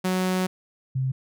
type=tone pair in turn; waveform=sawtooth / sine; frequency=185 / 131.42 Hz; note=F#3 / C3; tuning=0 / +8 cents; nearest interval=tritone; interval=592 cents; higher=first; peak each=-18 / -22 dBFS; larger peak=first; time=0.04-0.47 / 0.95-1.12 s; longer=first; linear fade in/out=10 ms; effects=none